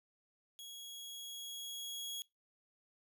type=tone with level ramp; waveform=sawtooth; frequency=3322 Hz; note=G#7; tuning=in tune; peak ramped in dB=-45 to -37 dBFS; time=0.59-2.22 s; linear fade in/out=0 ms; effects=noise-tail reverb RT60 0.2 s tail -23 dB re dry